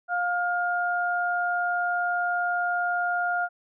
sine tone pair together, 707.5 / 1415 Hz, F5 / F6, +22 / +22 cents, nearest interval octave, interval 1200 cents, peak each -26 / -26 dBFS, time 0.08-3.49 s, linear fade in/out 50 ms, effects none

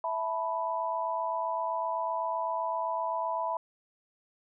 sine chord, E suspended fourth, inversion none, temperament equal, 659.3 / 880 / 987.8 Hz, E5 / A5 / B5, 0 / 0 / 0 cents, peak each -34 / -36 / -31 dBFS, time 0.04-3.57 s, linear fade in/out 2 ms, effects none

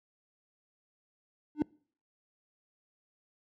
triangle tone with exponential growth, 300 Hz, D4, 37 cents sharp, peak -18 dBFS, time 1.55-1.62 s, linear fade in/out 0 ms, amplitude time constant 15 ms, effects noise-tail reverb RT60 0.5 s tail -25 dB re dry + high-pass 80 Hz 12 dB/octave

